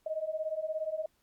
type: beating tone pair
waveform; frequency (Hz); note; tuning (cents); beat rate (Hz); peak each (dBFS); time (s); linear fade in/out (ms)
sine; 617 / 634; D#5 / D#5; -15 / +32; 17; -36 / -34; 0.06-1.06; 5
effects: pink hiss -73 dBFS RMS until 1.22 s + Opus 48 kbps